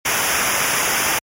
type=noise with comb filter; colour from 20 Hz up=pink; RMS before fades=-19 dBFS; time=0.05-1.19 s; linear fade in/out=5 ms; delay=0.24 ms; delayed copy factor=-0.85; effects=high-pass 60 Hz 12 dB/octave + MP3 64 kbps